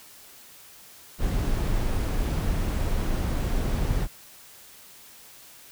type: noise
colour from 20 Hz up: brown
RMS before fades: -25 dBFS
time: 1.18-4.08 s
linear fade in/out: 50 ms
effects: white hiss -49 dBFS RMS until 5.71 s